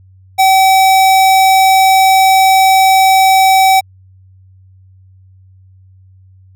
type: tone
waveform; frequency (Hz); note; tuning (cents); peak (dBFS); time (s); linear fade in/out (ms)
square; 765; G5; -42; -6; 0.38-3.81; 20
effects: added 94 Hz sine -40 dBFS peak until 6.55 s